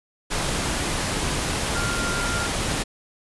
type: tone in noise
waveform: sine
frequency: 1396.9 Hz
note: F6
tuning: in tune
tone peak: -28 dBFS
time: 1.74-2.48 s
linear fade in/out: 20 ms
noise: pink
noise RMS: -25 dBFS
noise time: 0.3-2.84 s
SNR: -6 dB
effects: resampled to 24000 Hz